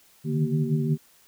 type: tone cluster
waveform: sine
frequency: 140 / 150.2 / 156.1 / 234.1 / 384 Hz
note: C#3 / D3 / D#3 / A#3 / G4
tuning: +18 / +39 / +6 / +8 / -36 cents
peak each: -31 / -25 / -28 / -28 / -33 dBFS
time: 0.24-0.98 s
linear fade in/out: 50 ms
effects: white hiss -58 dBFS RMS until 1.27 s